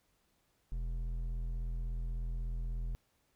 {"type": "tone with hard clipping", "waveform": "sine", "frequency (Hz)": 41.78, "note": "E1", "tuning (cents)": 24, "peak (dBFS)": -36, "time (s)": [0.72, 2.95], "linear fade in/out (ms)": 0, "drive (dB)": 7, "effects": ["pink hiss -75 dBFS RMS until 3.35 s"]}